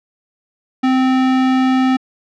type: tone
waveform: square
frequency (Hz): 259.7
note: C4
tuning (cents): -13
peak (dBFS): -12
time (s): 0.83-1.97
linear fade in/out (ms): 10
effects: low-pass 3000 Hz 12 dB/octave